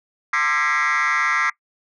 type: tone with frequency modulation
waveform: sine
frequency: 1634 Hz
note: G#6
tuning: 29 cents flat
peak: -14 dBFS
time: 0.33-1.5 s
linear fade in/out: 5 ms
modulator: 146 Hz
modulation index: 3.7
effects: noise-tail reverb RT60 0.1 s tail -22 dB re dry + tanh soft clip ceiling -16 dBFS